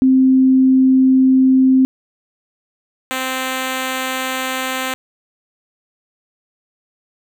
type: tone pair in turn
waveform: sine / 5% pulse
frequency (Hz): 261.6 / 260.1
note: C4 / C4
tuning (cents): 0 / -10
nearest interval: unison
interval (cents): 10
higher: first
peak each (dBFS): -8 / -8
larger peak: neither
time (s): 0.02-1.85 / 3.11-4.94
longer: neither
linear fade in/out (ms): 0
effects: none